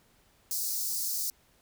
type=high-pass noise; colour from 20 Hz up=white; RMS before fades=-32 dBFS; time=0.51-1.3 s; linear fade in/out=0 ms; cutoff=4500 Hz; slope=48 dB/octave; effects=pink hiss -65 dBFS RMS until 1.61 s